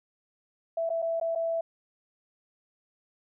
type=tone with dropouts; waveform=sine; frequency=662 Hz; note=E5; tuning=7 cents sharp; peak=-26 dBFS; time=0.77-1.61 s; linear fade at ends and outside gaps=5 ms; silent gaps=0.893-0.901 / 1.02-1.024 / 1.2-1.212 / 1.351-1.357 s; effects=none